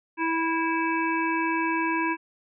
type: harmonic tone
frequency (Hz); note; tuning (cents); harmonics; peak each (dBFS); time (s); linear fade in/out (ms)
327.4; E4; -12; 1 / 3 / 5 / 7 / 8; -27 / -27 / -31 / -33 / -34; 0.17-2.17; 50
effects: none